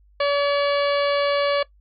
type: harmonic tone with a mistuned harmonic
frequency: 570 Hz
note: C#5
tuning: 48 cents sharp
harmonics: 1 / 2 / 3 / 4 / 5 / 6 / 7 / 8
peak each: -19 / -25 / -29 / -31 / -33 / -35 / -36 / -37 dBFS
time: 0.2-1.63 s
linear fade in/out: 5 ms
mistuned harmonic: 7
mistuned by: +63 cents
effects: noise-tail reverb RT60 0.1 s tail -19 dB re dry + added 50 Hz sine -52 dBFS peak until 1.8 s